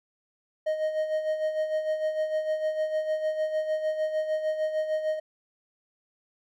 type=tone with tremolo; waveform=triangle; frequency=622.3 Hz; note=D#5; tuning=in tune; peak=-21 dBFS; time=0.66-5.2 s; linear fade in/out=10 ms; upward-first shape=sine; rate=6.6 Hz; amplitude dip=60%; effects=none